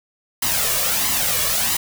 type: noise with flanger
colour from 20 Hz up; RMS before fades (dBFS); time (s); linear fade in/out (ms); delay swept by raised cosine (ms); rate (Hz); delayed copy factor
white; -20; 0.42-1.77; 5; 0.99 to 1.78; 1.5; +0.6
effects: none